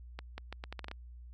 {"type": "accelerating click train", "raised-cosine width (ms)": 0.3, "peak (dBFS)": -25, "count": 9, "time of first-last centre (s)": [0.19, 0.914], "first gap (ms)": 190, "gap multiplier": 0.77, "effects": ["added 60 Hz sine -47 dBFS peak until 1.33 s"]}